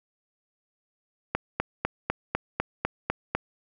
click train, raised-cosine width 0.5 ms, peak -9 dBFS, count 9, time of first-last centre 1.35-3.35 s, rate 4 Hz, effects none

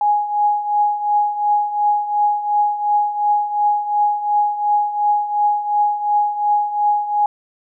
sine tone with tremolo, 830.6 Hz, G#5, in tune, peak -11 dBFS, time 0.01-7.26 s, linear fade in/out 2 ms, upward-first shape triangle, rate 2.8 Hz, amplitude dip 75%, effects none

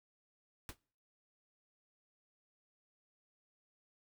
pink noise with exponential decay, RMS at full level -41 dBFS, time 0.69-0.77 s, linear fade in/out 1 ms, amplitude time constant 16 ms, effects noise-tail reverb RT60 0.5 s tail -25 dB re dry

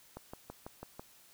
click train, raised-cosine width 1 ms, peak -29 dBFS, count 6, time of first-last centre 0.17-0.995 s, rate 6.06 Hz, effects white hiss -61 dBFS RMS until 1.33 s

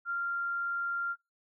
sine tone, 1389 Hz, F6, 10 cents flat, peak -30 dBFS, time 0.05-1.16 s, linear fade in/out 50 ms, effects noise-tail reverb RT60 0.2 s tail -21 dB re dry

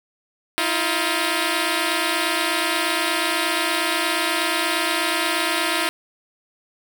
5% pulse tone pair together, 318.4 / 346.8 Hz, D#4 / F4, +40 / -12 cents, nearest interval minor second, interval 148 cents, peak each -11 dBFS, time 0.58-5.89 s, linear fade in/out 0 ms, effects none

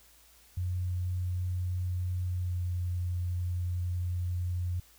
sine tone with pitch glide, 90.3 to 88.9 Hz, F#2 to F2, -42 to +31 cents, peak -29 dBFS, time 0.57-4.8 s, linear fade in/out 5 ms, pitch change -27 cents, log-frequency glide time 2.37-2.61 s, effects added 57 Hz sine -64 dBFS peak until 4.98 s + white hiss -60 dBFS RMS until 4.98 s

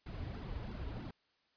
brown noise with flanger, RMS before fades -43 dBFS, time 0.06-1.11 s, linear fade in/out 5 ms, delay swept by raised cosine 1.6 to 5.8 ms, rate 3.1 Hz, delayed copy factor -0.75, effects white hiss -75 dBFS RMS until 1.56 s + resampled to 11025 Hz

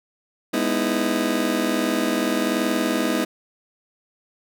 30% pulse chord, E major seventh, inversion first, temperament just, 206 / 247.2 / 309 / 329.6 Hz, G#3 / B3 / D#4 / E4, -14 / +2 / -12 / 0 cents, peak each -25 / -22 / -23 / -24 dBFS, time 0.53-3.25 s, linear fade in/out 10 ms, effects none

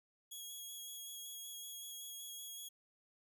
10% pulse tone with vibrato, 3322 Hz, G#7, in tune, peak -39 dBFS, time 0.31-2.69 s, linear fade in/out 10 ms, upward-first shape square, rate 5.3 Hz, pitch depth 12 cents each way, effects none

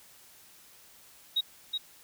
sine tone with echo, 3800 Hz, A#7, 33 cents sharp, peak -22 dBFS, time 1.36-1.41 s, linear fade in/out 10 ms, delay 370 ms, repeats 1, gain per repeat -6 dB, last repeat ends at 1.78 s, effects tanh soft clip ceiling -22 dBFS + white hiss -56 dBFS RMS until 2.03 s

